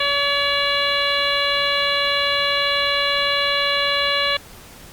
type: harmonic tone with a mistuned harmonic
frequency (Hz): 568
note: C#5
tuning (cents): +42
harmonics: 1 / 2 / 3 / 4 / 5 / 6 / 7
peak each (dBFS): -25 / -25 / -25 / -25 / -25 / -25 / -25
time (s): 0-4.37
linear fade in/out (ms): 5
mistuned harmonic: 7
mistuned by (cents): +23
effects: pink hiss -42 dBFS RMS until 4.92 s + Opus 48 kbps